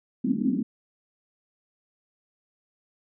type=band-pass noise; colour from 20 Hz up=pink; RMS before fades=-25 dBFS; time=0.24-0.63 s; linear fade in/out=10 ms; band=200 to 270 Hz; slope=48 dB/octave; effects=none